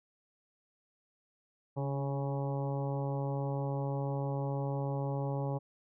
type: harmonic tone with a mistuned harmonic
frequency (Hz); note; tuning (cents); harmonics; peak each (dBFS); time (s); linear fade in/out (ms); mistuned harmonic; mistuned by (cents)
138.59; C#3; 0; 1 / 2 / 3 / 4 / 5 / 6 / 7 / 8; -33 / -42 / -42 / -40 / -50 / -43 / -49 / -53; 1.76-5.59; 20; 2; +38
effects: none